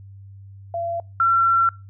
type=tone pair in turn; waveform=sine; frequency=680 / 1357.4 Hz; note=F5 / F6; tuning=-46 / -50 cents; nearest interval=octave; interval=1196 cents; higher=second; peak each=-23 / -14 dBFS; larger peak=second; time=0.74-1 / 1.2-1.69 s; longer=second; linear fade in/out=2 ms; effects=noise-tail reverb RT60 0.3 s tail -25 dB re dry + added 98 Hz sine -39 dBFS peak until 1.89 s